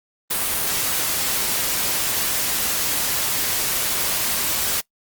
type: noise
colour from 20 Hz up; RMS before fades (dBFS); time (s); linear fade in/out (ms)
white; -22; 0.3-4.81; 10
effects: noise-tail reverb RT60 0.1 s tail -22 dB re dry + Opus 32 kbps